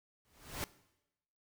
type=noise with exponential growth; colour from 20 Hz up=pink; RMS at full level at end=-36 dBFS; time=0.25-0.64 s; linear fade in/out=0 ms; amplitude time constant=84 ms; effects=noise-tail reverb RT60 0.9 s tail -19 dB re dry